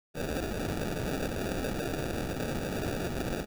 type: noise with sample-and-hold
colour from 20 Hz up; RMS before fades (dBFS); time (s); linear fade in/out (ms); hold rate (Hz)
violet; -33; 0.14-3.46; 50; 1050
effects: none